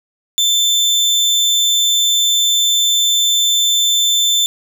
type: tone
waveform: 30% pulse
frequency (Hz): 3540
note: A7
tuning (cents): +10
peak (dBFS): -9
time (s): 0.38-4.46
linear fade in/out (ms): 0
effects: none